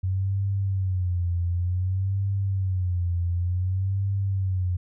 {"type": "tone with vibrato", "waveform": "sine", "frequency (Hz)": 92.5, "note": "F#2", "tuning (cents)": 0, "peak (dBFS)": -22, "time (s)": [0.03, 4.77], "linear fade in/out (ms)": 10, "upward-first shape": "sine", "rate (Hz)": 0.55, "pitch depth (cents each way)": 110, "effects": []}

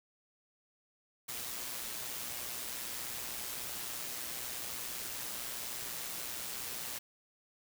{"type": "noise with amplitude modulation", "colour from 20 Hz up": "white", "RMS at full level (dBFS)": -39, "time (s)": [1.28, 6.99], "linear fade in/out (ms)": 10, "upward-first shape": "sine", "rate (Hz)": 121, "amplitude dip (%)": 40, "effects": []}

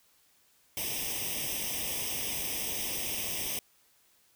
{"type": "noise with comb filter", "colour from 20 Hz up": "white", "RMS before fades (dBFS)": -34, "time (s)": [0.77, 3.59], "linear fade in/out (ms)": 2, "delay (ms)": 0.35, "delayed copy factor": 0.95, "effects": ["white hiss -66 dBFS RMS until 4.35 s"]}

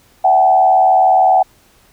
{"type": "tone with frequency modulation", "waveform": "sine", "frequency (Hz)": 753, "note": "F#5", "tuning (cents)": 30, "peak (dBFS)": -7, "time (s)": [0.24, 1.43], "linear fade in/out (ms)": 10, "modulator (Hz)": 79.7, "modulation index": 0.82, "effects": ["pink hiss -51 dBFS RMS until 1.92 s"]}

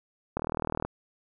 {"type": "click train", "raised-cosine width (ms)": 1, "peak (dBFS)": -16, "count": 20, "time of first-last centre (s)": [0.37, 0.85], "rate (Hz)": 39.6, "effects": []}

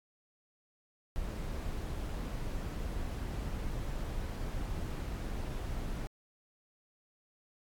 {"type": "noise", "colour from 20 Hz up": "brown", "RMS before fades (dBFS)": -37, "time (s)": [1.16, 6.07], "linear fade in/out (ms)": 0, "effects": ["AAC 64 kbps"]}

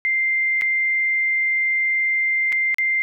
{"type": "tone with dropouts", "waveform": "sine", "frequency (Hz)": 2093, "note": "C7", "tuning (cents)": 0, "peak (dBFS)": -17, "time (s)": [0.05, 3.02], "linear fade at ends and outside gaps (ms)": 0, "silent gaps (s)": [[0.612, 0.62], [2.522, 2.526], [2.744, 2.784]], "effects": []}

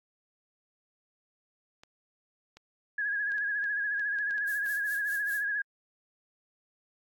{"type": "clicks", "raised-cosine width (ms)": 0.2, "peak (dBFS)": -33, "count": 10, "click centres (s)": [1.835, 2.57, 3.319, 3.382, 3.641, 3.996, 4.187, 4.309, 4.381, 4.663]}
{"type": "tone with vibrato", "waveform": "sine", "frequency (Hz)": 1661.2, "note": "G#6", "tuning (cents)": 0, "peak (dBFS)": -28, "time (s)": [2.98, 5.62], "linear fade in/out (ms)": 5, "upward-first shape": "sine", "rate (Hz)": 14, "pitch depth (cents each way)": 53}
{"type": "noise with tremolo", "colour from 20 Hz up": "violet", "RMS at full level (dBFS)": -41, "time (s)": [4.47, 5.45], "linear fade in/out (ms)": 5, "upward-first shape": "sine", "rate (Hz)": 4.9, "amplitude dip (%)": 90}
{"effects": ["AAC 64 kbps"]}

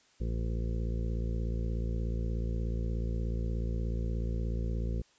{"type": "harmonic tone", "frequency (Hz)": 56.7, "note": "A#1", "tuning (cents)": -47, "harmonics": [1, 2, 3, 4, 6, 7, 8, 9], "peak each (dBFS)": [-31, -37, -41, -43, -47, -48, -49, -50], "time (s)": [0.2, 5.02], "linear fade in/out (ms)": 10, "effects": ["white hiss -65 dBFS RMS until 5.18 s", "resampled to 16000 Hz"]}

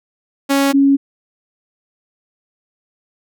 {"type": "tone pair in turn", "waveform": ["sawtooth", "sine"], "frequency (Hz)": [276.8, 276.8], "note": ["C#4", "C#4"], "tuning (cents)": [-2, -2], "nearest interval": "unison", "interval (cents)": 0, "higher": "neither", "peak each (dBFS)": -8, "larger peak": "neither", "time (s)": [[0.49, 0.73], [0.73, 0.97]], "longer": "neither", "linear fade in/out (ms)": 20, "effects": []}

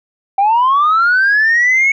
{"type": "linear sweep", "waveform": "sine", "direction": "up", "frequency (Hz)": [768, 2217], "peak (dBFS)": -7, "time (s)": [0.38, 1.92], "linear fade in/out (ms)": 5, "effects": ["tanh soft clip ceiling -6 dBFS"]}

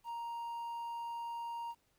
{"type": "tone with quantisation", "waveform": "triangle", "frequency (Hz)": 935, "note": "A#5", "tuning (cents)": 5, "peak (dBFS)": -37, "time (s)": [0.04, 1.75], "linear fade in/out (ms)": 50, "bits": 11, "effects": ["pink hiss -75 dBFS RMS until 1.98 s"]}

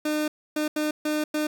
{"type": "tone bursts at uneven times", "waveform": "30% pulse", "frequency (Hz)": 303.6, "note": "D#4", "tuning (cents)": -42, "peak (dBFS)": -21, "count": 5, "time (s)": [[0.05, 0.28], [0.56, 0.68], [0.76, 0.91], [1.05, 1.24], [1.34, 1.47]], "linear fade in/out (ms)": 5, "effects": []}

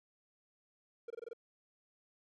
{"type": "tone bursts", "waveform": "triangle", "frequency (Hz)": 466.2, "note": "A#4", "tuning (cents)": 0, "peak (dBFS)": -39, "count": 6, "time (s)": [1.08, 1.333], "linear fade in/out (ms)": 5, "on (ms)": 23, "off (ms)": 23, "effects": []}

